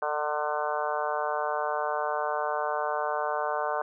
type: harmonic tone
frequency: 150 Hz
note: D3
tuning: 37 cents sharp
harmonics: 3 / 4 / 5 / 6 / 7 / 8 / 9 / 10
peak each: -36 / -32 / -33 / -35 / -34 / -36 / -41 / -37 dBFS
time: 0.02-3.82 s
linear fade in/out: 2 ms
effects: none